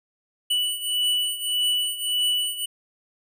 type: beating tone pair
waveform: square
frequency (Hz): 2960 / 2961.7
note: F#7 / F#7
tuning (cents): 0 / +1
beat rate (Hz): 1.7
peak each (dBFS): -24 / -28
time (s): 0.5-2.66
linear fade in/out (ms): 10
effects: none